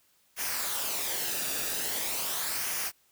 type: noise with flanger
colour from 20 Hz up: white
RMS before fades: -32 dBFS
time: 0.36-2.92 s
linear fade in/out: 50 ms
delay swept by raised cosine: 0.25 to 0.96 ms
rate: 0.42 Hz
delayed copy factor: -0.5
effects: white hiss -67 dBFS RMS until 3.11 s